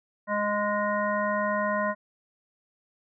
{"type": "harmonic tone", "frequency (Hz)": 207.2, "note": "G#3", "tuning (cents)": -4, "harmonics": [1, 3, 5, 7, 9], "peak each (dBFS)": [-32, -28, -29, -34, -33], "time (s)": [0.27, 1.95], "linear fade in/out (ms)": 50, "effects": []}